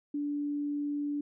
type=tone; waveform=sine; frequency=290.5 Hz; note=D4; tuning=19 cents flat; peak=-30 dBFS; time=0.14-1.21 s; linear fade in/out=5 ms; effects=none